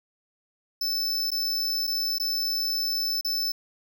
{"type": "tone with dropouts", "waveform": "square", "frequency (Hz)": 5274, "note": "E8", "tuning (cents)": 0, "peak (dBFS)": -25, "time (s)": [0.81, 3.52], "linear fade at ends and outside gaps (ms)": 5, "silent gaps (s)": [[1.305, 1.316], [1.87, 1.875], [2.184, 2.198], [3.211, 3.247]], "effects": []}